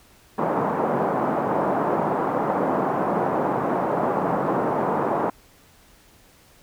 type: band-pass noise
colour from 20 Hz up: white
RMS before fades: -23 dBFS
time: 0.38-5.3 s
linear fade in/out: 5 ms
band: 150 to 1000 Hz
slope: 24 dB/octave
effects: pink hiss -54 dBFS RMS until 6.62 s